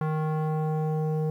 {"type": "tone with low-pass filter sweep", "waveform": "square", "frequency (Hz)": 155.56, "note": "D#3", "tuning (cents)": 0, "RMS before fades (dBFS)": -27, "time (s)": [0.01, 1.3], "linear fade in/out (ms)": 2, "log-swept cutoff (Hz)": [1200, 560], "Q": 1.7, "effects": ["10-bit"]}